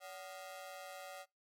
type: ring-modulated tone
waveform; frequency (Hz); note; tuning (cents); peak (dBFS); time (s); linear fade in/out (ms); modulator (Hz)
sawtooth; 659.3; E5; 0; -40; 0-1.26; 50; 90.5
effects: noise-tail reverb RT60 0.2 s tail -23 dB re dry + MP3 64 kbps